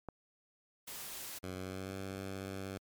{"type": "click", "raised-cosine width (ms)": 1, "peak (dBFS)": -28, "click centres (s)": 0.087}
{"type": "noise", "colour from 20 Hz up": "white", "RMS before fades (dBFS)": -45, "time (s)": [0.87, 1.39], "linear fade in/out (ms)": 10}
{"type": "tone with pitch glide", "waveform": "10% pulse", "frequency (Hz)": [92.5, 96.48], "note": ["F#2", "G2"], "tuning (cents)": [0, -27], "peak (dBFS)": -32, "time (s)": [1.43, 2.78], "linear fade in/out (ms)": 5, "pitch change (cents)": 73, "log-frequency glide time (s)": [1.56, 1.97]}
{"effects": ["MP3 96 kbps"]}